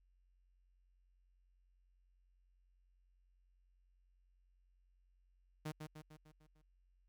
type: tone with echo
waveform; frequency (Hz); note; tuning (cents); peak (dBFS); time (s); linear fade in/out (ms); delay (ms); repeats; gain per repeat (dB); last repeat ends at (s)
sawtooth; 154.2; D#3; -15; -37; 5.65-5.72; 10; 150; 6; -5; 6.62
effects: added 45 Hz sine -70 dBFS peak until 7.08 s